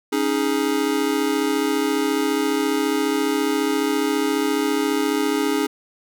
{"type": "chord", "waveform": "square", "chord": "C# suspended second", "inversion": "none", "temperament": "just", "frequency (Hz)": [277.2, 311.8, 415.8], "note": ["C#4", "D#4", "G#4"], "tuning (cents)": [0, 4, 2], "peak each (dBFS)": -24, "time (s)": [0.12, 5.67], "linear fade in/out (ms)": 10, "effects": []}